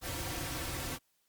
pink noise with comb filter, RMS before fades -38 dBFS, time 0.01-0.99 s, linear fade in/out 50 ms, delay 4.8 ms, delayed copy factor -0.95, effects white hiss -75 dBFS RMS until 1.28 s + Opus 48 kbps

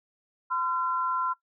sine tone pair together, 1022 / 1364.2 Hz, C6 / F6, -41 / -41 cents, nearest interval perfect fourth, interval 500 cents, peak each -28 dBFS, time 0.5-1.34 s, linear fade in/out 20 ms, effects noise-tail reverb RT60 0.1 s tail -17 dB re dry

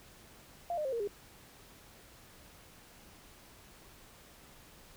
sine tone with pitch steps, 693 / 606.8 / 531.3 / 465.2 / 407.3 Hz, F5 / D#5 / C5 / A#4 / G#4, -14 / -44 / +26 / -4 / -34 cents, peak -32 dBFS, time 0.7-1.075 s, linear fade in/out 2 ms, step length 75 ms, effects pink hiss -57 dBFS RMS until 4.96 s

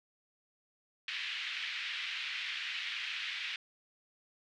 pink band-pass noise, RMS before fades -39 dBFS, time 1.08-3.56 s, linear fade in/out 2 ms, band 2000 to 3500 Hz, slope 24 dB/octave, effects none

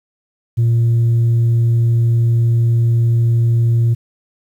sine tone, 116.54 Hz, A#2, in tune, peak -8 dBFS, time 0.57-3.95 s, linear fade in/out 20 ms, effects tanh soft clip ceiling -9 dBFS + 8-bit

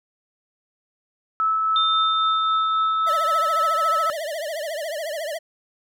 sine tone with tremolo, 1305 Hz, E6, 18 cents flat, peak -17 dBFS, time 1.4-4.1 s, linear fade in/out 0 ms, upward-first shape triangle, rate 3.7 Hz, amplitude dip 25%
sine tone with exponential decay, 3600 Hz, A7, 39 cents sharp, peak -19 dBFS, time 1.76-4.94 s, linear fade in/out 1 ms, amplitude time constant 690 ms
square tone with vibrato, 622 Hz, D#5, 1 cent flat, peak -27 dBFS, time 3.06-5.39 s, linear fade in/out 20 ms, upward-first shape triangle, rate 14 Hz, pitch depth 170 cents each way
effects none

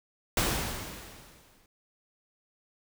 pink noise with exponential decay, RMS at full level -25 dBFS, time 0.37-1.66 s, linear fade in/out 2 ms, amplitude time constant 280 ms, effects none

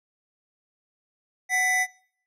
square tone pair together, 744 / 1987.6 Hz, F#5 / B6, +9 / +11 cents, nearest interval octave + perfect fourth, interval 1702 cents, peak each -29 / -22 dBFS, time 1.49-1.87 s, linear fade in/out 50 ms, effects noise-tail reverb RT60 0.6 s tail -23 dB re dry + low-pass 11000 Hz 12 dB/octave

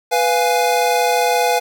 square chord, F diminished, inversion second, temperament equal, 493.9 / 698.5 / 830.6 Hz, Cb5 / F5 / Ab5, 0 / 0 / 0 cents, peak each -19 dBFS, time 0.11-1.6 s, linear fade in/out 20 ms, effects 8-bit

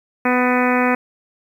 harmonic tone with a mistuned harmonic, 249.1 Hz, B3, 15 cents sharp, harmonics 1 / 2 / 3 / 4 / 5 / 6 / 7 / 8 / 9 / 10, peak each -18 / -21 / -23 / -24 / -25 / -26 / -26 / -27 / -28 / -28 dBFS, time 0.25-0.95 s, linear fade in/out 5 ms, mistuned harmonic 7, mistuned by +24 cents, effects 8-bit

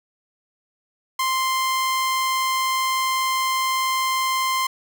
sawtooth tone, 1046.5 Hz, C6, in tune, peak -16 dBFS, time 1.19-4.67 s, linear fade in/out 5 ms, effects none

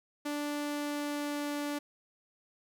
sawtooth tone with pitch glide, 292.9 to 291 Hz, D4 to D4, -5 to -16 cents, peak -29 dBFS, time 0.25-1.79 s, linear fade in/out 10 ms, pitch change -11 cents, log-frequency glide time 0.56-1.58 s, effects none

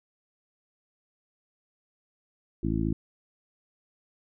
harmonic tone, 54.5 Hz, A1, 16 cents flat, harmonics 1 / 2 / 3 / 4 / 5 / 6, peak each -32 / -32 / -32 / -32 / -32 / -32 dBFS, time 2.63-2.93 s, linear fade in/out 5 ms, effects none

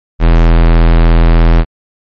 square tone, 41.59 Hz, E1, 16 cents sharp, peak -4 dBFS, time 0.19-1.65 s, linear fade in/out 50 ms, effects low-pass 3000 Hz 12 dB/octave + MP3 32 kbps

